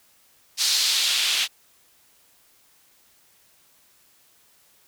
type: noise with band-pass filter sweep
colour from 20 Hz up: white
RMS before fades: -22 dBFS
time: 0.57-1.48 s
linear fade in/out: 50 ms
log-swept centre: 4700 to 3100 Hz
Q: 2
effects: white hiss -59 dBFS RMS until 4.87 s